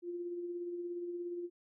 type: tone with tremolo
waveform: sine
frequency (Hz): 349.2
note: F4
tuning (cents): 0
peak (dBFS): -36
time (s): 0.02-1.5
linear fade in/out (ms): 50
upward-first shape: sine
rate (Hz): 17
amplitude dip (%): 35
effects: none